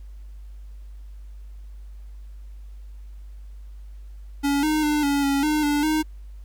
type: tone with pitch steps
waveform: square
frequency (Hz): 282.5 / 308 / 299 / 283.1 / 278.3 / 303.8 / 292.2 / 310.4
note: C#4 / D#4 / D4 / C#4 / C#4 / D#4 / D4 / D#4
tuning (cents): +33 / -17 / +31 / +37 / +7 / -41 / -9 / -4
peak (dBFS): -20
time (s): 4.43-6.03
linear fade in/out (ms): 20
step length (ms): 200
effects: added 50 Hz sine -37 dBFS peak until 6.44 s + pink hiss -64 dBFS RMS until 6.44 s